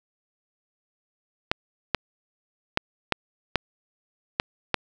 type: clicks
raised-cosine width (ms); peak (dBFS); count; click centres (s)
0.3; -4; 7; 1.515 / 1.947 / 2.774 / 3.123 / 3.557 / 4.399 / 4.743
effects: none